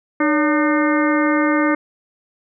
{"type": "harmonic tone with a mistuned harmonic", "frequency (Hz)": 303, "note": "D#4", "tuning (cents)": -46, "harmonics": [1, 2, 3, 4, 5, 6, 7], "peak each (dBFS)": [-16, -22, -27, -23, -26, -26, -26], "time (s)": [0.2, 1.75], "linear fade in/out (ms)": 5, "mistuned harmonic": 2, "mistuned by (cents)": -98, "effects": []}